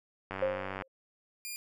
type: click train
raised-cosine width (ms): 0.5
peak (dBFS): -22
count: 50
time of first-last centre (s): 0.31-0.821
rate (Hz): 95.8
type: tone with exponential decay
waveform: sine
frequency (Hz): 531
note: C5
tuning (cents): +25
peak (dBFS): -24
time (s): 0.42-0.88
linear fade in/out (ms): 5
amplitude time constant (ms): 98
type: tone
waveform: 10% pulse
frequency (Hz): 2412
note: D7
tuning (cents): +46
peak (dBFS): -29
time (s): 1.45-1.56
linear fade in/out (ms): 0
effects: none